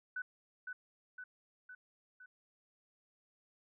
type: tone with echo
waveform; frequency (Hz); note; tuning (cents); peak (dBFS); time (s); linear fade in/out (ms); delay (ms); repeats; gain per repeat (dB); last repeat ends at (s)
sine; 1497; F#6; +20; -37; 0.16-0.22; 5; 510; 4; -4; 2.26
effects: none